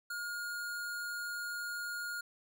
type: tone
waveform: square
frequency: 1426 Hz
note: F6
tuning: 36 cents sharp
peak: -38 dBFS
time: 0.1-2.21 s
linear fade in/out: 5 ms
effects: none